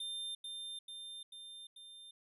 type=tone with echo; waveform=square; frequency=3600 Hz; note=A7; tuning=39 cents sharp; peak=-40 dBFS; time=0-0.35 s; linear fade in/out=5 ms; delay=440 ms; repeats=4; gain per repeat=-3 dB; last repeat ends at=2.11 s; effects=resampled to 32000 Hz